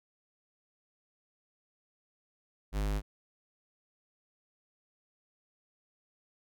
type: tone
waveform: square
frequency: 51 Hz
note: G#1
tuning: 31 cents flat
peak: -30 dBFS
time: 2.72-3.02 s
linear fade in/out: 50 ms
effects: none